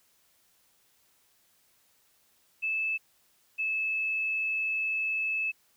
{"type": "tone pair in turn", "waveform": "sine", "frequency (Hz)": [2621, 2608], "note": ["E7", "E7"], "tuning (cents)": [-11, -19], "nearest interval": "unison", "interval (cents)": 8, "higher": "first", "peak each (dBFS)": -27, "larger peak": "neither", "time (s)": [[2.62, 2.98], [3.58, 5.52]], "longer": "second", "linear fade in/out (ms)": 20, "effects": ["white hiss -67 dBFS RMS until 5.76 s"]}